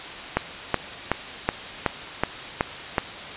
click train, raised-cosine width 0.5 ms, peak -4 dBFS, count 8, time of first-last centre 0.37-2.982 s, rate 2.68 Hz, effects white hiss -35 dBFS RMS until 3.36 s + resampled to 8000 Hz

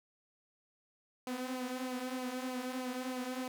sawtooth tone with flanger, 254.1 Hz, B3, 49 cents sharp, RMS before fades -39 dBFS, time 1.27-3.48 s, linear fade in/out 2 ms, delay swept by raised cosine 0.54 to 5.04 ms, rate 3.2 Hz, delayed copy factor -0.6, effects none

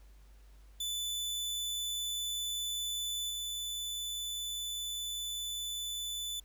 sawtooth tone with level steps, 3495 Hz, A7, 12 cents flat, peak -31 / -33 dBFS, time 0.8-6.4 s, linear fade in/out 5 ms, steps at 3.29 s, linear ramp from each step 20 ms, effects added 50 Hz sine -54 dBFS peak until 6.44 s + pink hiss -68 dBFS RMS until 6.44 s

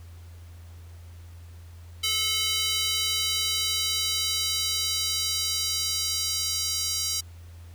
square tone with high-pass filter sweep, 434.2 Hz, A4, 23 cents flat, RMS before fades -27 dBFS, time 2.03-7.21 s, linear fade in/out 10 ms, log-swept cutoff 3200 to 5100 Hz, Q 2.1, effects added 85 Hz sine -42 dBFS peak until 7.74 s + pink hiss -57 dBFS RMS until 7.74 s

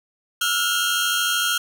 sawtooth tone cluster, 1337 / 1430 / 3204 Hz, E6 / F6 / G7, +24 / +41 / +37 cents, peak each -24 / -19 / -20 dBFS, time 0.41-1.58 s, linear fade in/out 5 ms, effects none

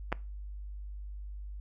clicks, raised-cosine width 0.5 ms, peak -24 / -14 dBFS, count 2, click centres 0.12 / 0.126 s, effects noise-tail reverb RT60 0.3 s tail -22 dB re dry + added 50 Hz sine -39 dBFS peak until 1.6 s

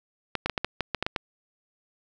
clicks, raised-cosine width 0.3 ms, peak -10 dBFS, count 10, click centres 0.353 / 0.46 / 0.497 / 0.578 / 0.646 / 0.807 / 0.947 / 1.026 / 1.065 / 1.162 s, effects none

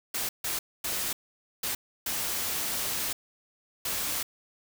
white noise bursts at uneven times, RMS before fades -31 dBFS, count 6, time 0.14-0.29 / 0.44-0.59 / 0.84-1.13 / 1.63-1.75 / 2.06-3.13 / 3.85-4.23 s, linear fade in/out 5 ms, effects none

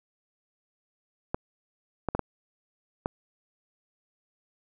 clicks, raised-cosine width 1 ms, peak -13 dBFS, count 5, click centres 1.345 / 2.087 / 2.15 / 2.193 / 3.059 s, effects none

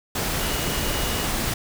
sine tone in noise, 2900 Hz, F#7, 35 cents flat, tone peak -35 dBFS, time 0.41-1.27 s, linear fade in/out 5 ms, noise pink, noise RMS -25 dBFS, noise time 0.15-1.54 s, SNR -13 dB, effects none

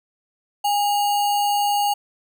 sine tone with sample-and-hold, 817 Hz, G#5, 29 cents flat, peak -17 dBFS, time 0.64-1.94 s, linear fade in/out 10 ms, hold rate 3675 Hz, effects none

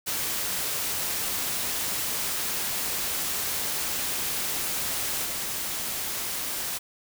white noise with level steps, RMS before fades -29 / -31 dBFS, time 0.06-6.79 s, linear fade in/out 20 ms, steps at 5.25 s, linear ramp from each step 2 ms, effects none

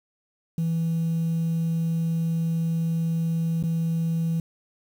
sine tone with dropouts, 164.81 Hz, E3, in tune, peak -20 dBFS, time 0.58-4.4 s, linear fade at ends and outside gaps 2 ms, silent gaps 3.627-3.637 s, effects tanh soft clip ceiling -20 dBFS + 8-bit

